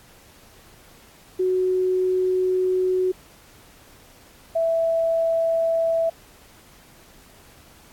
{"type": "tone pair in turn", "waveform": "sine", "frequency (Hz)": [370, 659.3], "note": ["F#4", "E5"], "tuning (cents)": [0, 0], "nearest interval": "minor seventh", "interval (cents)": 1000, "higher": "second", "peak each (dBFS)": -18, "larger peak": "neither", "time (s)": [[1.39, 3.12], [4.55, 6.1]], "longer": "first", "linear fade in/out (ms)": 10, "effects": ["pink hiss -51 dBFS RMS until 7.92 s", "AAC 64 kbps"]}